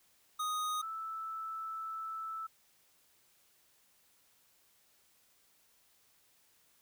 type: tone pair in turn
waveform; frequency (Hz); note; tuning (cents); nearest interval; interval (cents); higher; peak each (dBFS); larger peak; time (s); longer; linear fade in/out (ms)
square / sine; 1244.5 / 1315.9; D#6 / E6; 0 / -3; minor second; 97; second; -34 / -38; first; 0.39-0.82 / 0.82-2.47; second; 10
effects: white hiss -69 dBFS RMS until 6.81 s